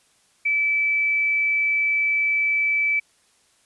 sine tone, 2310 Hz, D7, 29 cents flat, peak -18 dBFS, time 0.45-3 s, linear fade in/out 10 ms, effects white hiss -61 dBFS RMS until 3.65 s + resampled to 24000 Hz

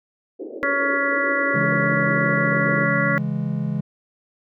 pink band-pass noise, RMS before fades -33 dBFS, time 0.39-2.86 s, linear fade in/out 10 ms, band 300 to 530 Hz, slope 48 dB/octave
harmonic tone, 280.7 Hz, C#4, 22 cents sharp, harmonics 1 / 2 / 4 / 5 / 6 / 7, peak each -29 / -25 / -27 / -25 / -27 / -23 dBFS, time 0.63-3.18 s, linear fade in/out 0 ms
triangle chord, C# minor, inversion none, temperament equal with one note detuned, 138.59 / 166.06 / 207.7 Hz, C#3 / E3 / G#3, 0 / +13 / 0 cents, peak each -24 dBFS, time 1.54-3.81 s, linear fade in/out 10 ms
effects none

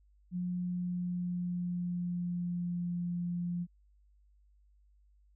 sine tone with pitch glide, 178.7 to 174.62 Hz, F3 to F3, +40 to 0 cents, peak -32 dBFS, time 0.31-3.67 s, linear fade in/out 50 ms, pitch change -40 cents, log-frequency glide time 0.52-2.92 s, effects added 50 Hz sine -62 dBFS peak until 5.35 s

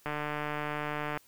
click train, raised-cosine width 0.5 ms, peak -19 dBFS, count 167, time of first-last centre 0.06-1.174 s, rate 149 Hz, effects white hiss -62 dBFS RMS until 1.27 s

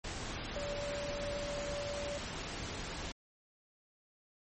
sine tone in noise, 577 Hz, D5, 31 cents flat, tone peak -38 dBFS, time 0.56-2.18 s, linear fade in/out 5 ms, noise pink, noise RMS -41 dBFS, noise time 0.04-3.12 s, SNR 0 dB, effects MP3 32 kbps

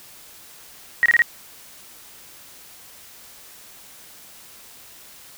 sine tone bursts, 1889 Hz, A#6, 22 cents sharp, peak -11 dBFS, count 4, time 1.03-1.22 s, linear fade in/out 0 ms, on 28 ms, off 26 ms, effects white hiss -45 dBFS RMS until 5.37 s

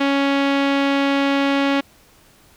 sawtooth tone with low-pass filter, 277.9 Hz, C#4, 4 cents sharp, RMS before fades -18 dBFS, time 0-1.81 s, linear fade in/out 10 ms, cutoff 3100 Hz, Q 1.5, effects pink hiss -52 dBFS RMS until 2.56 s

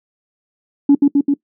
sine tone with echo, 283.2 Hz, C#4, 37 cents sharp, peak -4 dBFS, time 0.89-0.95 s, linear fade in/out 5 ms, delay 130 ms, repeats 3, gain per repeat -2 dB, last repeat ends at 1.34 s, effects noise-tail reverb RT60 0.1 s tail -21 dB re dry + tanh soft clip ceiling -3 dBFS

